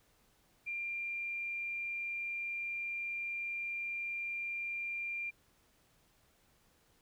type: tone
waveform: sine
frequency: 2385 Hz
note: D7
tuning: 26 cents sharp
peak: -36 dBFS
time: 0.66-5.31 s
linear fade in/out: 20 ms
effects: pink hiss -70 dBFS RMS until 7.01 s